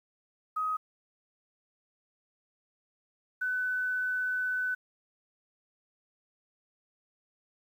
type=tone pair in turn; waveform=sine; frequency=1260 / 1502.7 Hz; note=D#6 / F#6; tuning=+21 / +26 cents; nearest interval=minor third; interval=305 cents; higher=second; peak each=-28 dBFS; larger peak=neither; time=0.56-0.77 / 3.41-4.75 s; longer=second; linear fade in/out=10 ms; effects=10-bit